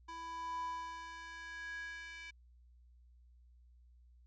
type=tone with high-pass filter sweep; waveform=square; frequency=331.1 Hz; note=E4; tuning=8 cents sharp; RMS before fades=-45 dBFS; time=0.08-2.31 s; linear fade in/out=10 ms; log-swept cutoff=780 to 2100 Hz; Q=6.5; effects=added 60 Hz sine -60 dBFS peak until 4.26 s + resampled to 16000 Hz